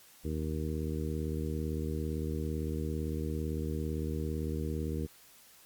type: harmonic tone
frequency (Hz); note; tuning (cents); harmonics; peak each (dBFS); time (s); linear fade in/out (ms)
77.78; D#2; 0; 1 / 2 / 3 / 4 / 5 / 6; -35 / -38 / -40 / -41 / -42 / -43; 0.24-5.07; 20
effects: white hiss -58 dBFS RMS until 5.65 s + Opus 48 kbps